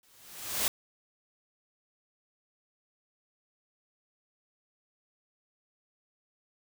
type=noise with exponential growth; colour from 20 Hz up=white; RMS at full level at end=-26 dBFS; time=0.03-0.68 s; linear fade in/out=1 ms; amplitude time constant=140 ms; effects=none